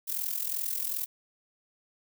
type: noise with amplitude modulation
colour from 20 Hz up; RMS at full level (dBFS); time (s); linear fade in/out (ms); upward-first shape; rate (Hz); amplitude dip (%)
violet; -29; 0.07-1.06; 20; sine; 42.6; 75
effects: none